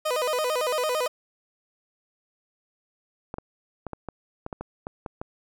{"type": "tone with vibrato", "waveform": "30% pulse", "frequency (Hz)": 554.4, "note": "C#5", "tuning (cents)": 0, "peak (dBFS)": -21, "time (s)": [0.05, 1.08], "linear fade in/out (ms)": 10, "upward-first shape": "square", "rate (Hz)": 8.9, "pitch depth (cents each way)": 190}
{"type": "clicks", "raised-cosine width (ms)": 1, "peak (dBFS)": -19, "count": 11, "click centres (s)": [3.341, 3.384, 3.867, 3.933, 4.087, 4.464, 4.528, 4.61, 4.869, 5.062, 5.215]}
{"effects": []}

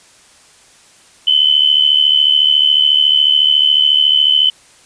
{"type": "tone pair together", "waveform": "sine", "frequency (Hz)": [2997, 3071], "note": ["F#7", "G7"], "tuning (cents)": [22, -36], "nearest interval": "unison", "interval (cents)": 42, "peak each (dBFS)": -11, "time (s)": [1.27, 4.5], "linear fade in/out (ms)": 5, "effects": ["white hiss -46 dBFS RMS until 4.85 s", "resampled to 22050 Hz"]}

